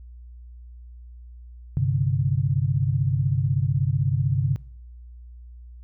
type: chord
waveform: sine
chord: G suspended fourth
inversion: none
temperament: equal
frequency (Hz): 98 / 130.81 / 146.83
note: G2 / C3 / D3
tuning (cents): 0 / 0 / 0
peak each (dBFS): -25 / -22 / -25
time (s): 1.77-4.56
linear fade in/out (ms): 0
effects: noise-tail reverb RT60 0.6 s tail -23 dB re dry + added 60 Hz sine -40 dBFS peak until 5.83 s